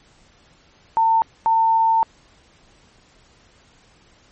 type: tone bursts at uneven times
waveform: sine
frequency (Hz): 900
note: A5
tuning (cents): +39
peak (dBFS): -13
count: 2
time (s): 0.97-1.22 / 1.46-2.03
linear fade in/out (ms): 0
effects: pink hiss -54 dBFS RMS until 4.31 s + MP3 32 kbps